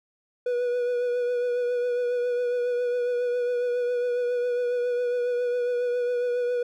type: tone with vibrato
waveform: triangle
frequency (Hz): 488.6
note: B4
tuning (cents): -19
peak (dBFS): -21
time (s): 0.46-6.63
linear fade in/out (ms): 5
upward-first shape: triangle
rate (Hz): 7.3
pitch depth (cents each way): 28
effects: none